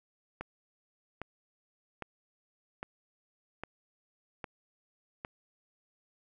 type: click train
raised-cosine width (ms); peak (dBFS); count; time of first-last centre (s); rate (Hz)
0.5; -23; 7; 0.41-5.249; 1.24
effects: none